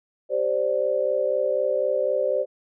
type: chord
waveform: sine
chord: G suspended fourth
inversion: none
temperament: equal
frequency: 392 / 523.3 / 587.3 Hz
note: G4 / C5 / D5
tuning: 0 / 0 / 0 cents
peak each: -29 / -23 / -24 dBFS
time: 0.29-2.46 s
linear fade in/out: 50 ms
effects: none